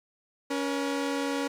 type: tone pair together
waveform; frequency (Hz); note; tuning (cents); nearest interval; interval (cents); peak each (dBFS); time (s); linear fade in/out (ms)
sawtooth; 280 / 479.1; C#4 / A#4; +18 / +47; major sixth; 929; -25 / -29; 0.5-1.48; 10
effects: low-pass 9000 Hz 12 dB/octave + 10-bit